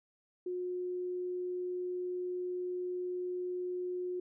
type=tone; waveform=sine; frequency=360.9 Hz; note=F#4; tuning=43 cents flat; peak=-34 dBFS; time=0.46-4.2 s; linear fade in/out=5 ms; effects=none